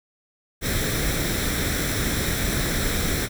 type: noise with comb filter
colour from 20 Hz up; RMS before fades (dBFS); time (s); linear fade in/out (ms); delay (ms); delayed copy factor
pink; -24; 0.61-3.29; 50; 0.53; +0.6
effects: none